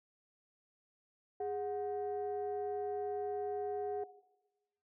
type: tone pair together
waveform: sine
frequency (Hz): 411.9 / 734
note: G#4 / F#5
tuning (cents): -14 / -14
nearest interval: minor seventh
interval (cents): 1000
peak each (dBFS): -36 / -38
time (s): 1.4-4.04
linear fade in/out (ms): 5
effects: noise-tail reverb RT60 1.0 s tail -17 dB re dry + tanh soft clip ceiling -30 dBFS